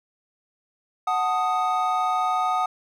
triangle chord, D# diminished, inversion first, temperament equal, 740 / 880 / 1244.5 Hz, F#5 / A5 / D#6, 0 / 0 / 0 cents, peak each -22 / -28 / -22 dBFS, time 1.07-2.66 s, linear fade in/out 5 ms, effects none

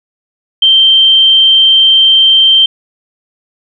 sine tone, 3136 Hz, G7, in tune, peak -3 dBFS, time 0.62-2.66 s, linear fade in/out 5 ms, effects none

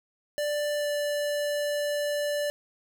square tone with pitch glide, 589 to 585.3 Hz, D5 to D5, +5 to -6 cents, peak -27 dBFS, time 0.38-2.5 s, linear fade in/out 0 ms, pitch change -11 cents, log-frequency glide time 0.77-0.87 s, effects 11-bit

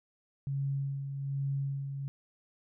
sine tone with tremolo, 138.3 Hz, C#3, 4 cents flat, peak -29 dBFS, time 0.47-2.08 s, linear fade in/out 0 ms, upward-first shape sine, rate 1.2 Hz, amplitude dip 50%, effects none

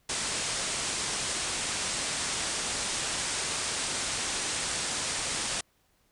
white low-pass noise, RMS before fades -32 dBFS, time 0.09-5.61 s, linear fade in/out 5 ms, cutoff 9500 Hz, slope 96 dB/octave, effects pink hiss -69 dBFS RMS until 6.11 s

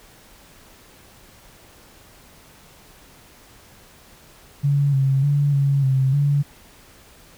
sine tone with pitch steps, 141.9 / 135.3 / 143.6 / 139.4 / 132.9 / 143.1 Hz, C#3 / C#3 / D3 / C#3 / C3 / D3, +41 / -42 / -39 / +10 / +27 / -45 cents, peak -15 dBFS, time 4.63-6.43 s, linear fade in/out 20 ms, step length 300 ms, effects pink hiss -49 dBFS RMS until 7.37 s

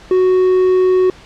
triangle tone, 370 Hz, F#4, in tune, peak -7 dBFS, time 0.11-1.1 s, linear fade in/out 2 ms, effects pink hiss -40 dBFS RMS until 1.25 s + low-pass 5000 Hz 12 dB/octave

